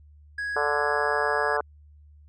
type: tone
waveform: triangle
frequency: 1661.2 Hz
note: G#6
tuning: in tune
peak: -26 dBFS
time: 0.38-1.57 s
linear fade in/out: 5 ms
type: harmonic tone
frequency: 146.6 Hz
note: D3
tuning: 3 cents flat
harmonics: 3 / 4 / 5 / 6 / 7 / 8 / 9 / 10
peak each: -29 / -30 / -31 / -32 / -32 / -33 / -34 / -34 dBFS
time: 0.56-1.61 s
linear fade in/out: 2 ms
effects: added 74 Hz sine -49 dBFS peak until 2.28 s + resampled to 22050 Hz